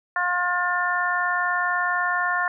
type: harmonic tone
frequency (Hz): 356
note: F4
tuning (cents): +33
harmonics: 2 / 3 / 4 / 5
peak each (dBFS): -28 / -26 / -26 / -25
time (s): 0.16-2.48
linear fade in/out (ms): 2
effects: none